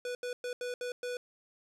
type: tone bursts at uneven times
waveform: square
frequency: 492.3 Hz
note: B4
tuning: 6 cents flat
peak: -35 dBFS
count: 6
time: 0.05-0.15 / 0.23-0.33 / 0.44-0.53 / 0.61-0.74 / 0.81-0.92 / 1.03-1.17 s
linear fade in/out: 2 ms
effects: low-pass 9000 Hz 12 dB/octave + 11-bit